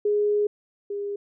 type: tone pair in turn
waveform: sine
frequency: 415.3 / 405.6 Hz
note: G#4 / G#4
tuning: 0 / -41 cents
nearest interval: unison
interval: 41 cents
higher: first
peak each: -19 / -27 dBFS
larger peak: first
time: 0.05-0.47 / 0.9-1.16 s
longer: first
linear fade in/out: 5 ms
effects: none